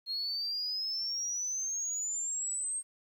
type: exponential sweep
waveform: sine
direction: up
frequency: 4232 to 8500 Hz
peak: -31 dBFS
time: 0.06-2.83 s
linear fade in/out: 50 ms
effects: tanh soft clip ceiling -28 dBFS + 11-bit